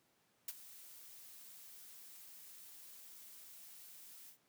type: noise with ADSR envelope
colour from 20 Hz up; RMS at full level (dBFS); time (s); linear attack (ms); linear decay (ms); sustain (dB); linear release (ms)
blue; -40; 0.48-4.38; 4; 34; -16; 100
effects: pink hiss -75 dBFS RMS until 4.48 s + high-pass 150 Hz 12 dB/octave